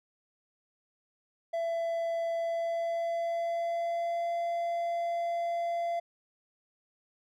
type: tone with pitch glide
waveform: triangle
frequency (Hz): 669 to 683.8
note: E5 to F5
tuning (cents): +25 to -37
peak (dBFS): -27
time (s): 1.53-6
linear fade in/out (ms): 10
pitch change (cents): +38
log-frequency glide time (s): 2.35-4.33
effects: none